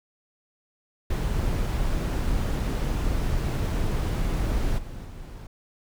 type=noise with level steps; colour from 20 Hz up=brown; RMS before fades=-25 / -37 / -39 dBFS; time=1.1-5.47 s; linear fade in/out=5 ms; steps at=4.77 / 5.04 s; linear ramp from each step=20 ms; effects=none